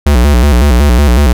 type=tone with vibrato; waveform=square; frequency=66.2 Hz; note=C2; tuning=21 cents sharp; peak=-5 dBFS; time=0.06-1.33 s; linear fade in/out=5 ms; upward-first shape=square; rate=5.4 Hz; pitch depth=160 cents each way; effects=none